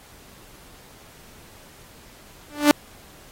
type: tone with exponential growth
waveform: sawtooth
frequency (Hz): 293.7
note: D4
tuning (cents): 0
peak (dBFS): -4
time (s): 2.5-2.71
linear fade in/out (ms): 0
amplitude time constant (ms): 44
effects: pink hiss -49 dBFS RMS until 3.31 s + AAC 48 kbps